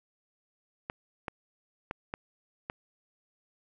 clicks, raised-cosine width 0.5 ms, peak -19 dBFS, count 5, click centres 0.899 / 1.282 / 1.911 / 2.139 / 2.699 s, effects none

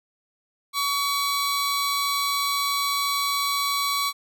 sawtooth tone pair together, 1129 / 4023 Hz, C#6 / B7, +31 / +31 cents, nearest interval octave + minor seventh, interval 2200 cents, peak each -20 / -25 dBFS, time 0.73-4.13 s, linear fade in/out 50 ms, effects none

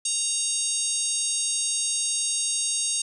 harmonic tone, 931 Hz, A#5, 2 cents flat, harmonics 3 / 4 / 5 / 6 / 7 / 8 / 9 / 10, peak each -38 / -33 / -35 / -36 / -29 / -38 / -28 / -31 dBFS, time 0.05-3.02 s, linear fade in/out 5 ms, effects none

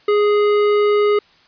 sine tone with tanh clipping, 415.3 Hz, G#4, in tune, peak -14 dBFS, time 0.08-1.19 s, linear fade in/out 5 ms, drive 15 dB, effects white hiss -52 dBFS RMS until 1.47 s + resampled to 11025 Hz

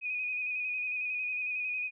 sine tone with vibrato, 2489 Hz, D#7, in tune, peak -31 dBFS, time 0.01-1.91 s, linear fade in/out 50 ms, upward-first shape square, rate 11 Hz, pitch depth 24 cents each way, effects none

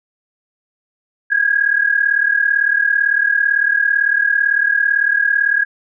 sine tone pair together, 1623.3 / 1661.2 Hz, G#6 / G#6, -40 / 0 cents, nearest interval unison, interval 40 cents, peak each -15 dBFS, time 1.3-5.65 s, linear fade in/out 20 ms, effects none

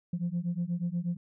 sine beating tone pair, 169.7 / 178 Hz, F3 / F3, -49 / +33 cents, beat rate 8.3 Hz, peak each -31 dBFS, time 0.13-1.17 s, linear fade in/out 5 ms, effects tanh soft clip ceiling -24 dBFS

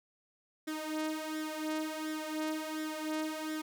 sawtooth tone with flanger, 311.1 Hz, D#4, in tune, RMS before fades -37 dBFS, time 0.67-3.62 s, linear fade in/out 10 ms, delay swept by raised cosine 0.55 to 3.25 ms, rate 1.4 Hz, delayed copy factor +0.7, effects none

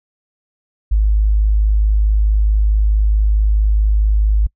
sine tone, 52.3 Hz, G#1, 13 cents sharp, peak -10 dBFS, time 0.91-4.47 s, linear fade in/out 10 ms, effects noise-tail reverb RT60 0.1 s tail -26 dB re dry

